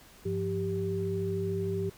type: tone cluster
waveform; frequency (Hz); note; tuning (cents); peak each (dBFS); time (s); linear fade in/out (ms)
sine; 99.9 / 173.1 / 391.3; G2 / F3 / G4; +33 / -15 / -3; -34 / -35 / -31; 0.25-1.9; 10
effects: pink hiss -55 dBFS RMS until 1.97 s